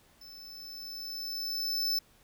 square tone with level ramp, 5274 Hz, E8, in tune, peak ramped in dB -48 to -27 dBFS, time 0.21-1.99 s, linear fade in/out 5 ms, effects pink hiss -63 dBFS RMS until 2.23 s

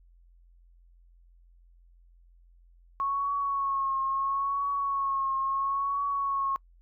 sine tone with vibrato, 1100 Hz, C#6, 14 cents flat, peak -26 dBFS, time 3-6.56 s, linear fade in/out 0 ms, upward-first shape triangle, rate 0.74 Hz, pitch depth 42 cents each way, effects noise-tail reverb RT60 0.1 s tail -25 dB re dry + added 43 Hz sine -55 dBFS peak until 6.81 s

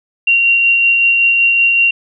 sine tone with tremolo, 2757 Hz, F7, 23 cents flat, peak -7 dBFS, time 0.27-1.91 s, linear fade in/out 5 ms, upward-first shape sine, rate 5.3 Hz, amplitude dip 25%, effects none

